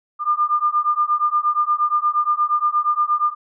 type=beating tone pair; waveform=sine; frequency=1200 / 1208.5 Hz; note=D6 / D6; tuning=+37 / +49 cents; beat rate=8.5 Hz; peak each=-19 / -19 dBFS; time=0.19-3.35 s; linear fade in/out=50 ms; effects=none